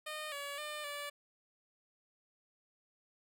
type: tone with pitch steps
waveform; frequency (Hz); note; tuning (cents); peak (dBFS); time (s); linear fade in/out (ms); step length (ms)
10% pulse; 612 / 568 / 600 / 579; D#5 / C#5 / D5 / D5; -29 / +42 / +37 / -25; -32; 0.06-1.1; 10; 260
effects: none